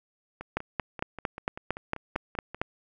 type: two click trains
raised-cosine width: 0.5 ms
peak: -23 / -12 dBFS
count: 12 / 10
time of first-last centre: 0.41-2.546 / 0.57-2.615 s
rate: 5.15 / 4.4 Hz
effects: none